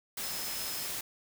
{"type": "tone in noise", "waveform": "sine", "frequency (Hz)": 5150, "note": "E8", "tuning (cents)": -41, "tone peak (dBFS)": -42, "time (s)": [0.23, 0.87], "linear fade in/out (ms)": 5, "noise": "white", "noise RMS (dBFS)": -37, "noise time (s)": [0.17, 1.01], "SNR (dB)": -8, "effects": []}